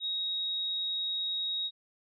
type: tone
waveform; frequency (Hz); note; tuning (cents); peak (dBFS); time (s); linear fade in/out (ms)
sine; 3782; A#7; +24; -30; 0-1.71; 50
effects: none